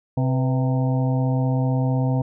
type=harmonic tone with a mistuned harmonic; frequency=130.81 Hz; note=C3; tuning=in tune; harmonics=1 / 2 / 4 / 5 / 6 / 7; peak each=-19 / -25 / -31 / -33 / -35 / -36 dBFS; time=0.17-2.22 s; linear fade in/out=5 ms; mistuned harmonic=4; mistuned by=-78 cents; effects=none